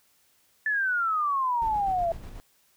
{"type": "exponential sweep", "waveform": "sine", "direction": "down", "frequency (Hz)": [1760, 659.3], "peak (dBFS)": -23, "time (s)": [0.66, 2.12], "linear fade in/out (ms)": 2}
{"type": "noise with tremolo", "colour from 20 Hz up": "brown", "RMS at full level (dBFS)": -39, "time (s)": [1.62, 2.4], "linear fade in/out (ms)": 0, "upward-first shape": "square", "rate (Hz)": 8.2, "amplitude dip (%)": 35}
{"effects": ["white hiss -65 dBFS RMS until 2.76 s"]}